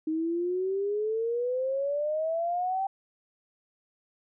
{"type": "exponential sweep", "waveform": "sine", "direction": "up", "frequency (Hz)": [311.1, 784], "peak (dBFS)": -26, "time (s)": [0.07, 2.87], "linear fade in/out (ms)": 5, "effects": []}